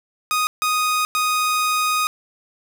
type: tone bursts at uneven times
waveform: sawtooth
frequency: 1244.5 Hz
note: D#6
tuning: in tune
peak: -14 dBFS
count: 3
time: 0.31-0.47 / 0.62-1.05 / 1.15-2.07 s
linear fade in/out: 0 ms
effects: none